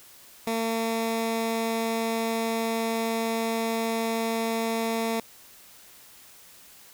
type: tone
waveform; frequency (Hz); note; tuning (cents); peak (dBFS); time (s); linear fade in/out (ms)
15% pulse; 226.6; A#3; -49; -19; 0.47-5.2; 2
effects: white hiss -51 dBFS RMS until 6.93 s